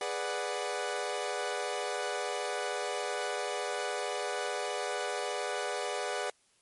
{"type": "chord", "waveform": "sawtooth", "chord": "G# half-diminished seventh", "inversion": "none", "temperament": "equal", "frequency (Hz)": [415.3, 493.9, 587.3, 740], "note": ["G#4", "B4", "D5", "F#5"], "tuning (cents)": [0, 0, 0, 0], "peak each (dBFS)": -34, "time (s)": [0.01, 6.3], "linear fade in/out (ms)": 2, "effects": ["white hiss -68 dBFS RMS until 6.61 s", "MP3 48 kbps"]}